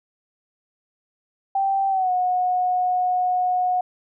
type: tone with pitch glide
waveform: sine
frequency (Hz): 781 to 728.7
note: G5 to F#5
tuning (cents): -7 to -27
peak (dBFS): -18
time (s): 1.55-3.81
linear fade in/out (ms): 5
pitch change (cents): -120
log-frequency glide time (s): 1.89-2.11
effects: none